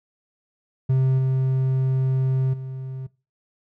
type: tone with level steps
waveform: triangle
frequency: 131.5 Hz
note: C3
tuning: 9 cents sharp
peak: -14 / -16 / -27 dBFS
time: 0.89-3.07 s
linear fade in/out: 10 ms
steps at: 1.18 / 2.53 s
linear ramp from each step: 10 ms
effects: noise-tail reverb RT60 0.3 s tail -21 dB re dry